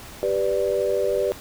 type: chord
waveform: sine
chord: G major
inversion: none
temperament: equal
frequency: 392 / 493.9 / 587.3 Hz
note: G4 / B4 / D5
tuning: 0 / 0 / 0 cents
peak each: -24 / -24 / -24 dBFS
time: 0.23-1.32 s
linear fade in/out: 0 ms
effects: pink hiss -41 dBFS RMS until 1.4 s